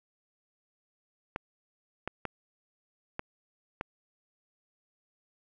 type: clicks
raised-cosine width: 0.5 ms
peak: -18 dBFS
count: 5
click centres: 1.361 / 2.076 / 2.253 / 3.194 / 3.811 s
effects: none